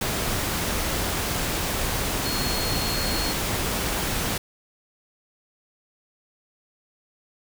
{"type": "tone in noise", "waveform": "sine", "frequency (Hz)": 4300, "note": "C8", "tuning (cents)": 47, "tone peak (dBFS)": -30, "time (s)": [2.25, 3.32], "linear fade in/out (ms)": 5, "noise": "pink", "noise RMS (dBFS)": -26, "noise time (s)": [0.01, 4.38], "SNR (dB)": -7, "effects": []}